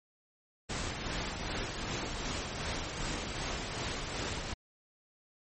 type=noise with tremolo; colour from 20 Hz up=pink; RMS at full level=-35 dBFS; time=0.69-4.54 s; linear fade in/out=10 ms; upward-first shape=sine; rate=2.6 Hz; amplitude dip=35%; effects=MP3 32 kbps